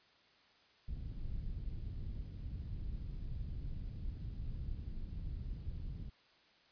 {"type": "low-pass noise", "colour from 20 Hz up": "pink", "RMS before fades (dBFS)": -42, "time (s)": [0.88, 6.1], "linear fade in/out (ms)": 10, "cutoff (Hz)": 110, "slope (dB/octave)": 12, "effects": ["white hiss -67 dBFS RMS until 6.71 s", "resampled to 11025 Hz"]}